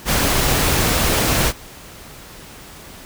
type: noise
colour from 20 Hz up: pink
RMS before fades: -17 dBFS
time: 0.05-1.53 s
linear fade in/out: 50 ms
effects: pink hiss -39 dBFS RMS until 3.05 s